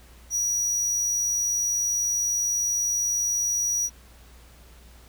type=tone; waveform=square; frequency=5800 Hz; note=F#8; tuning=35 cents flat; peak=-23 dBFS; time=0.3-3.9 s; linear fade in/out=50 ms; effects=added 60 Hz sine -49 dBFS peak until 5.08 s + pink hiss -54 dBFS RMS until 5.08 s

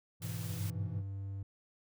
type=chord; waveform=triangle; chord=E major; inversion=first; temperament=equal; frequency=103.83 / 123.47 / 164.81 Hz; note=G#2 / B2 / E3; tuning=0 / 0 / 0 cents; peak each=-38 / -41 / -40 dBFS; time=0.2-1.03 s; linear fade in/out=50 ms
type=noise; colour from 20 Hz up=white; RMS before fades=-48 dBFS; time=0.22-0.7 s; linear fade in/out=0 ms
type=tone; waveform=triangle; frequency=98 Hz; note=G2; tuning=in tune; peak=-36 dBFS; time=0.5-1.43 s; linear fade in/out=5 ms
effects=none

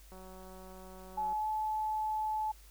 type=click train; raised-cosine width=1 ms; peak=-39 dBFS; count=227; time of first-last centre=0.12-1.329 s; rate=187 Hz
type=tone with pitch glide; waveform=sine; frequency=856 to 863.4 Hz; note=A5 to A5; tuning=-48 to -33 cents; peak=-31 dBFS; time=1.17-2.52 s; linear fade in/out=10 ms; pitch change=+15 cents; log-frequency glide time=1.4-1.47 s
effects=added 50 Hz sine -54 dBFS peak until 2.7 s + white hiss -61 dBFS RMS until 2.7 s

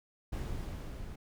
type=noise with level ramp; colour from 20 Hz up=brown; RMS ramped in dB=-36 to -44 dBFS; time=0.32-1.16 s; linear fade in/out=10 ms; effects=none

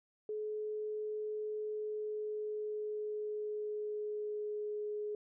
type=tone with pitch glide; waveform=sine; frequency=426.5 to 419.7 Hz; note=G#4 to G#4; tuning=+46 to +18 cents; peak=-36 dBFS; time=0.29-5.15 s; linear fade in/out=2 ms; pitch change=-28 cents; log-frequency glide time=1.62-4.88 s; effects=none

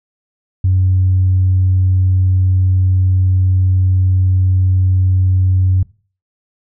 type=tone; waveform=sine; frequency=93 Hz; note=F#2; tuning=9 cents sharp; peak=-8 dBFS; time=0.64-5.83 s; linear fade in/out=5 ms; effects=noise-tail reverb RT60 0.4 s tail -22 dB re dry + tanh soft clip ceiling -5 dBFS

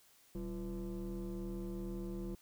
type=tone with frequency modulation; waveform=sine; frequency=190.6 Hz; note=G3; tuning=48 cents flat; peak=-36 dBFS; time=0.35-2.35 s; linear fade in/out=2 ms; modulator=153 Hz; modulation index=1.3; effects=tanh soft clip ceiling -38 dBFS + white hiss -66 dBFS RMS until 2.41 s

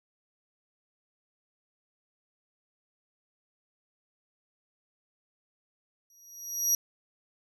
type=tone with exponential growth; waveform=35% pulse; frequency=5760 Hz; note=F#8; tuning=47 cents flat; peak=-18 dBFS; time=6.1-6.75 s; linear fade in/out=2 ms; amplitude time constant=140 ms; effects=none

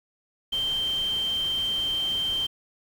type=tone in noise; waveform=sine; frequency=3136 Hz; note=G7; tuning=in tune; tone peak=-24 dBFS; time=0.52-2.47 s; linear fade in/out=10 ms; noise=pink; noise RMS=-41 dBFS; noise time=0.52-2.47 s; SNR=+14 dB; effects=none

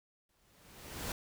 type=noise with exponential growth; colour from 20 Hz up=pink; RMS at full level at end=-37 dBFS; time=0.29-1.12 s; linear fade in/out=2 ms; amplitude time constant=180 ms; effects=none

